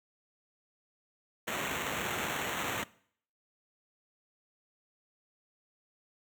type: noise with sample-and-hold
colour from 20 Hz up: violet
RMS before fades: -35 dBFS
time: 1.47-2.84 s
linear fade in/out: 10 ms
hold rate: 4900 Hz
effects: noise-tail reverb RT60 0.6 s tail -21 dB re dry + high-pass 80 Hz 12 dB/octave